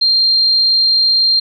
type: tone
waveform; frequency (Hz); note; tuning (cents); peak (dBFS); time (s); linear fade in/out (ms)
sine; 4186; C8; 0; -9; 0.01-1.4; 10
effects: none